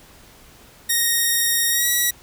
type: tone with pitch glide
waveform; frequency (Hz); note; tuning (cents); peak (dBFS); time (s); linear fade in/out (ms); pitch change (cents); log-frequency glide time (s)
5% pulse; 1864.7 to 1930.5; A#6 to B6; 0 to -40; -7; 0.89-2.11; 10; +60; 1.7-1.89
effects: pink hiss -48 dBFS RMS until 2.22 s